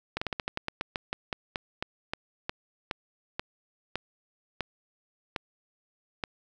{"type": "slowing click train", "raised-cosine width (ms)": 0.3, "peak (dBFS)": -14, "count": 22, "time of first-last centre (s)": [0.17, 6.238], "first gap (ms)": 45, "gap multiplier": 1.16, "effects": []}